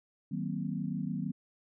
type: chord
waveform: sine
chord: C half-diminished seventh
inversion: first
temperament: just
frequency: 156.98 / 188.37 / 235.5 / 261.6 Hz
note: Eb3 / Gb3 / Bb3 / C4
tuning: +16 / +31 / +18 / 0 cents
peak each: -37 / -36 / -38 / -40 dBFS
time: 0.31-1.32 s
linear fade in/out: 10 ms
effects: none